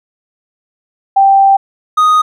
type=tone pair in turn; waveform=sine / triangle; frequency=784 / 1244.5 Hz; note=G5 / D#6; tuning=0 / 0 cents; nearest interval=minor sixth; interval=800 cents; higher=second; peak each=-4 dBFS; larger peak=neither; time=1.16-1.57 / 1.97-2.22 s; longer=first; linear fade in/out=10 ms; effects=none